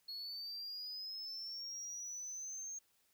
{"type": "linear sweep", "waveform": "sine", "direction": "up", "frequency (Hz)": [4320, 6450], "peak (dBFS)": -40, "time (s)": [0.08, 2.79], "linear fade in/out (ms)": 10, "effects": ["tanh soft clip ceiling -42 dBFS", "white hiss -75 dBFS RMS until 3.13 s"]}